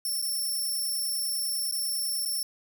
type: tone with dropouts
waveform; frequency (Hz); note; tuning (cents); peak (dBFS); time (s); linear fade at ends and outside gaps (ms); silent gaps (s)
10% pulse; 5410; E8; +44; -22; 0.05-2.43; 2; 0.217-0.223 / 1.713-1.722 / 2.252-2.257
effects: none